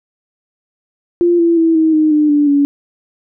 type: tone with pitch steps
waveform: sine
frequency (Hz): 346.8 / 337.1 / 327.7 / 318.6 / 309.7 / 301 / 292.6 / 284.5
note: F4 / E4 / E4 / D#4 / D#4 / D4 / D4 / C#4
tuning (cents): -12 / +39 / -10 / +41 / -8 / +43 / -6 / +45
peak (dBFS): -8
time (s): 1.21-2.65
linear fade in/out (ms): 0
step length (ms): 180
effects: none